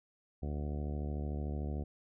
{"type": "harmonic tone", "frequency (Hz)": 73.42, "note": "D2", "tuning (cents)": 0, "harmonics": [1, 2, 3, 4, 5, 6, 7, 8, 9, 10], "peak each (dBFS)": [-36, -42, -44, -48, -49, -52, -53, -55, -56, -55], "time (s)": [0.42, 1.84], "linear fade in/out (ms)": 10, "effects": []}